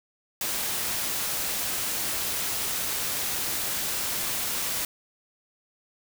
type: noise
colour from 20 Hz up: white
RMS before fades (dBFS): -29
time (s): 0.41-4.85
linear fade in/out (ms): 2
effects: none